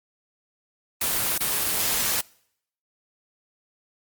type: noise with dropouts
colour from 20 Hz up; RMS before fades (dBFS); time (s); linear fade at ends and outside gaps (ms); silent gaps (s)
white; -24; 1.01-2.21; 5; 1.381-1.404
effects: noise-tail reverb RT60 0.7 s tail -25 dB re dry + Opus 24 kbps